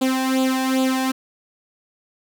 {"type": "tone with flanger", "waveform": "sawtooth", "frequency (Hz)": 261.6, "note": "C4", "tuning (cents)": 0, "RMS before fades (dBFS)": -20, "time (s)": [0.01, 1.12], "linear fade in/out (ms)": 10, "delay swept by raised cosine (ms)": [0.26, 1.19], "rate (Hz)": 2.5, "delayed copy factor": 0.75, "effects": []}